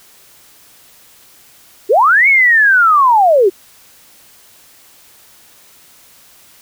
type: linear two-way sweep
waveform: sine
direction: up then down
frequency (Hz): 350 to 2241 to 350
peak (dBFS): -6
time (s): 1.89-3.5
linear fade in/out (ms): 20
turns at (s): 2.28
effects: white hiss -45 dBFS RMS until 6.61 s